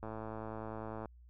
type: click train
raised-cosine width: 1 ms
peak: -29 dBFS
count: 114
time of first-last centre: 0.03-1.057 s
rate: 110 Hz
effects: added 60 Hz sine -55 dBFS peak until 1.29 s